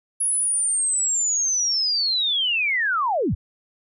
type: linear sweep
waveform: sine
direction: down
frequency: 10548 to 41.04 Hz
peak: -19 dBFS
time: 0.2-3.35 s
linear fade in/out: 10 ms
effects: none